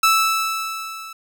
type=tone with level ramp; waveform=sawtooth; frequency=1315 Hz; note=E6; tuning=5 cents flat; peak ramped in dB=-8 to -30 dBFS; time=0.03-1.13 s; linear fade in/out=5 ms; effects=none